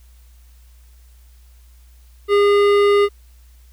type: tone with hard clipping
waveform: triangle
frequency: 407 Hz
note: G#4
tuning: 35 cents flat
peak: -13 dBFS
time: 2.28-3.09 s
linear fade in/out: 50 ms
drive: 18 dB
effects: added 60 Hz sine -44 dBFS peak until 3.72 s + white hiss -58 dBFS RMS until 3.72 s